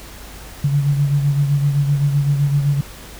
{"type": "beating tone pair", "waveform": "sine", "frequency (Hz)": [141.7, 149.5], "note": ["C#3", "D3"], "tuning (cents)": [38, 31], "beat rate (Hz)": 7.8, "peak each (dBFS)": [-14, -23], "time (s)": [0.64, 2.81], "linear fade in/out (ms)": 5, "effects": ["added 50 Hz sine -38 dBFS peak until 3.19 s", "pink hiss -38 dBFS RMS until 3.19 s"]}